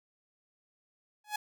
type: tone with exponential growth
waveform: sawtooth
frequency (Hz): 842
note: G#5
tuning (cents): +24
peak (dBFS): -24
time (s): 1.24-1.36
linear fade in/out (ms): 5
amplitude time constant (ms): 25
effects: none